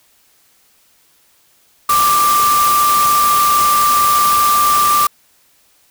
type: tone in noise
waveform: sine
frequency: 1180 Hz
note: D6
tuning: 8 cents sharp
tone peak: -10 dBFS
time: 1.89-5.07 s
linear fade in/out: 5 ms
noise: white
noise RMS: -19 dBFS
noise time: 1.89-5.07 s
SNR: +6 dB
effects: white hiss -54 dBFS RMS until 5.9 s